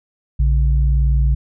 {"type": "tone pair together", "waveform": "sine", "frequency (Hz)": [58.9, 140], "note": ["A#1", "C#3"], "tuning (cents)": [19, 18], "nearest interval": "octave + minor third", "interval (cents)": 1499, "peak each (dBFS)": [-12, -21], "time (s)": [0.39, 1.35], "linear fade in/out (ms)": 10, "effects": []}